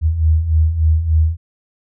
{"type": "beating tone pair", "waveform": "sine", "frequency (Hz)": [77, 80.4], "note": ["D#2", "E2"], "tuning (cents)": [-17, -43], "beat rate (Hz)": 3.4, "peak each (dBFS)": [-18, -12], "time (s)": [0.01, 1.37], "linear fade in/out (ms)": 50, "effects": []}